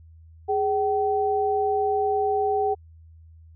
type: tone pair together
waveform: sine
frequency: 415.3 / 767 Hz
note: G#4 / G5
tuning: 0 / -38 cents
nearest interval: major seventh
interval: 1062 cents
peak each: -23 dBFS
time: 0.48-2.75 s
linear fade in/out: 20 ms
effects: added 81 Hz sine -46 dBFS peak until 3.55 s